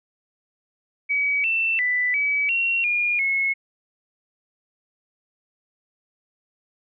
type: tone with pitch steps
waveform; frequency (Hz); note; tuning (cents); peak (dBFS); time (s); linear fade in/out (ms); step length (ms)
sine; 2272 / 2676 / 1986 / 2284 / 2737 / 2425 / 2181; C#7 / E7 / B6 / D7 / F7 / D#7 / C#7; +42 / +25 / +9 / -49 / -36 / -45 / -29; -19; 1.09-3.54; 20; 350
effects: none